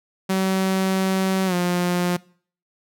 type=tone with pitch glide; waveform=sawtooth; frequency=190 to 177.28 Hz; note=F#3 to F3; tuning=+46 to +26 cents; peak=-15 dBFS; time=0.29-2.17 s; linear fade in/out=10 ms; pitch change=-120 cents; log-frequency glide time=1.46-1.54 s; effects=noise-tail reverb RT60 0.5 s tail -23 dB re dry